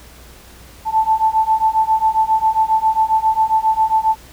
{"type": "beating tone pair", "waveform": "sine", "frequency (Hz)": [876, 883.4], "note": ["A5", "A5"], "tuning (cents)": [-8, 7], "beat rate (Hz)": 7.4, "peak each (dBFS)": [-16, -15], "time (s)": [0.85, 4.16], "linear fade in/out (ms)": 50, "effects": ["added 60 Hz sine -43 dBFS peak until 4.32 s", "pink hiss -43 dBFS RMS until 4.32 s"]}